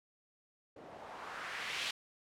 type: noise with low-pass filter sweep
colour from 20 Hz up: blue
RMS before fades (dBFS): -43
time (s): 0.76-1.91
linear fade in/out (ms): 5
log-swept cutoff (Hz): 480 to 3300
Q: 1.5
effects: none